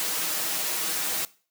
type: noise with comb filter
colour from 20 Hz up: white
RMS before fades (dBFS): -28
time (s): 0-1.25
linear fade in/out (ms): 0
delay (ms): 6.3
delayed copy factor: +0.65
effects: noise-tail reverb RT60 0.4 s tail -20 dB re dry + high-pass 200 Hz 12 dB/octave